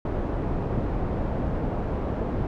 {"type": "low-pass noise", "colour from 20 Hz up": "pink", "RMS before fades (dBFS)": -27, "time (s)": [0.05, 2.47], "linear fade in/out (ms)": 2, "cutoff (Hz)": 700, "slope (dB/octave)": 12, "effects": []}